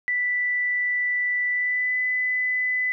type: tone with pitch glide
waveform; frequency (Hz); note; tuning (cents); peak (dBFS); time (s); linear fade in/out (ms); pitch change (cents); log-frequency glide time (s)
sine; 1975.5 to 2004; B6 to B6; 0 to +25; -21; 0.08-2.92; 0; +25; 1.49-1.98
effects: none

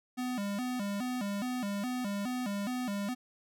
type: tone with vibrato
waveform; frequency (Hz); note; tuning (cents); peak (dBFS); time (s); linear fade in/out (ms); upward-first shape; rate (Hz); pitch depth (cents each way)
square; 224.7; A3; +37; -33; 0.17-3.15; 20; square; 2.4; 190
effects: none

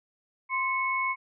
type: tone pair together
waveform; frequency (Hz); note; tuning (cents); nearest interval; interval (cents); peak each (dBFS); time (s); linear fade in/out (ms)
sine; 1044 / 2202; C6 / C#7; -4 / -12; octave + minor second; 1292; -28; 0.49-1.16; 50
effects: none

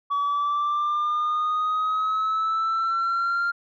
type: exponential sweep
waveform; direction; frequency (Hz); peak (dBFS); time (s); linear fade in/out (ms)
sine; up; 1135 to 1396.9; -19; 0.1-3.52; 20
effects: tanh soft clip ceiling -20 dBFS

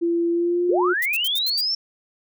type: tone with pitch glide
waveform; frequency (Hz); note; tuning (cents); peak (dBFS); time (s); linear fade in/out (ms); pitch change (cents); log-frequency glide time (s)
sine; 340 to 359.2; F4 to F4; -46 to +49; -18; 0.01-0.94; 20; +95; 0.31-0.8
type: linear sweep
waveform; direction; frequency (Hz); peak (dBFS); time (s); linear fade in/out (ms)
sine; up; 331.9 to 5500; -20; 0.69-1.75; 5
type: noise bursts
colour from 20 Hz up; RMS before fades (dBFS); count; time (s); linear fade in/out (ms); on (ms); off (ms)
violet; -29; 6; 1.02-1.61; 2; 35; 76
effects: none

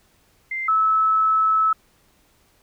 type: tone pair in turn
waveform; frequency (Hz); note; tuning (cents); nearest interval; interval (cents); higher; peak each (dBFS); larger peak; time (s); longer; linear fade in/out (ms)
sine; 2087 / 1301.5; C7 / E6; -5 / -22; minor sixth; 817; first; -24 / -15; second; 0.51-0.68 / 0.68-1.73; second; 5
effects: pink hiss -60 dBFS RMS until 2.62 s

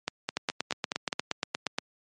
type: two click trains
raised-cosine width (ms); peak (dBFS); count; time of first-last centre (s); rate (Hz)
0.2; -11 / -10; 6 / 13; 0.08-1.128 / 0.37-1.785; 4.77 / 8.48
effects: high-pass 150 Hz 12 dB/octave + MP3 48 kbps

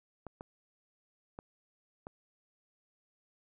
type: clicks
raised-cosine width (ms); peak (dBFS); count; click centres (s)
1; -29; 4; 0.267 / 0.409 / 1.389 / 2.069
effects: none

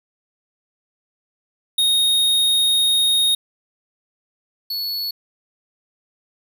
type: tone pair in turn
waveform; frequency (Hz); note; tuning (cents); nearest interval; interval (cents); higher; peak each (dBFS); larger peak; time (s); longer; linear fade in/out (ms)
square; 3725 / 4407; A#7 / C#8; -2 / -11; minor third; 291; second; -15 / -23; first; 1.78-3.35 / 4.7-5.11; first; 5
effects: 9-bit

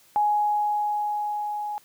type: tone with level ramp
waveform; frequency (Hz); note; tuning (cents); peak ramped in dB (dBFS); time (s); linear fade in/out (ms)
sine; 835; G#5; +9; -18 to -28; 0.16-1.78; 0
effects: white hiss -57 dBFS RMS until 1.84 s + high-pass 60 Hz 12 dB/octave

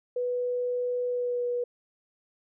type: tone with pitch glide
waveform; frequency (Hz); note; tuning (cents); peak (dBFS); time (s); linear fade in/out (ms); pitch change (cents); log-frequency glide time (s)
sine; 492.8 to 486.3; B4 to B4; -4 to -27; -26; 0.16-1.64; 5; -23; 1.08-1.45
effects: none

